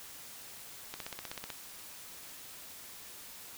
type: click train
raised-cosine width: 0.2 ms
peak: -22 dBFS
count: 10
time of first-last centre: 0.94-1.502 s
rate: 16 Hz
effects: white hiss -49 dBFS RMS until 3.57 s